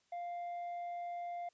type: tone with tanh clipping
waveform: triangle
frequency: 698.5 Hz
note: F5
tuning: in tune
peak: -40 dBFS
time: 0.12-1.49 s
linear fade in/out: 5 ms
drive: 8 dB
effects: white hiss -75 dBFS RMS until 1.53 s + resampled to 16000 Hz